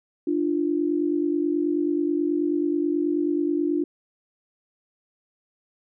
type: tone pair together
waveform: sine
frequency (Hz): 297.1 / 346.4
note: D4 / F4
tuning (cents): +20 / -14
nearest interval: minor third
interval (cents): 266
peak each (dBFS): -23 / -24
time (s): 0.27-3.84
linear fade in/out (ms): 5
effects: none